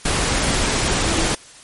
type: tone in noise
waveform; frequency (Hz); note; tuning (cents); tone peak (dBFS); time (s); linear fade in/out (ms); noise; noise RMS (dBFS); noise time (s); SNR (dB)
sine; 329.6; E4; 0; -24; 1.05-1.28; 5; pink; -19; 0.05-1.35; -8
effects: white hiss -43 dBFS RMS until 1.63 s + MP3 48 kbps